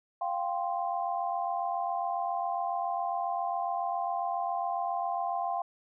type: chord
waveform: sine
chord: F suspended second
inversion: none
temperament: just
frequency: 698.5 / 785.8 / 1047.7 Hz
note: F5 / G5 / C6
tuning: 0 / +4 / +2 cents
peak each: -32 / -33 / -36 dBFS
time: 0.21-5.62 s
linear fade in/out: 5 ms
effects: none